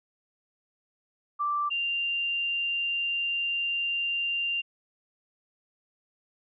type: tone pair in turn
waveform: sine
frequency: 1173 / 2785 Hz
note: D6 / F7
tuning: -2 / -5 cents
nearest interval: octave + minor third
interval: 1497 cents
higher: second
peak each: -25 / -26 dBFS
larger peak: first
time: 1.39-1.7 / 1.7-4.62 s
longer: second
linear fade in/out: 20 ms
effects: none